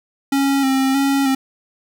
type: tone with vibrato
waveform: square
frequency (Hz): 271.1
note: C#4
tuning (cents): -38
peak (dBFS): -15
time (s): 0.32-1.35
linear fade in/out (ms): 5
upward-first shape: square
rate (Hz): 1.6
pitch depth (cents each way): 29
effects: none